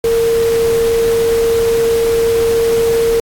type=tone in noise; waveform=sine; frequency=460.1 Hz; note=A#4; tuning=23 cents flat; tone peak=-10 dBFS; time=0.04-3.2 s; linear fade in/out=2 ms; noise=pink; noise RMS=-25 dBFS; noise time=0.04-3.2 s; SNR=+12 dB; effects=AAC 64 kbps